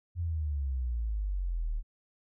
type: exponential sweep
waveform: sine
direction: down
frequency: 88.8 to 36.71 Hz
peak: -29 dBFS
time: 0.15-1.83 s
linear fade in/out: 50 ms
effects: none